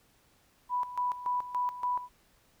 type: tone with tremolo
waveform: sine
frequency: 987.8 Hz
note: B5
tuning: in tune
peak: -27 dBFS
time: 0.69-2.09 s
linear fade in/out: 50 ms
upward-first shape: square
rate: 3.5 Hz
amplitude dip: 75%
effects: pink hiss -66 dBFS RMS until 2.6 s